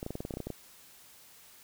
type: clicks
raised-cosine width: 2 ms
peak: -23 dBFS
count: 12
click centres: 0.029 / 0.064 / 0.106 / 0.154 / 0.205 / 0.251 / 0.308 / 0.339 / 0.371 / 0.403 / 0.47 / 0.503 s
effects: white hiss -56 dBFS RMS until 1.63 s